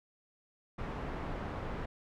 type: low-pass noise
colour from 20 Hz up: pink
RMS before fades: -39 dBFS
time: 0.78-1.86 s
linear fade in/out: 10 ms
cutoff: 1500 Hz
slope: 12 dB/octave
effects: none